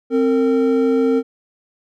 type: tone pair together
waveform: triangle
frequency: 262.8 / 456.8 Hz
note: C4 / A#4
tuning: +8 / -35 cents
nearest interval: minor seventh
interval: 957 cents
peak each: -14 dBFS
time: 0.1-1.23 s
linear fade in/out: 50 ms
effects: none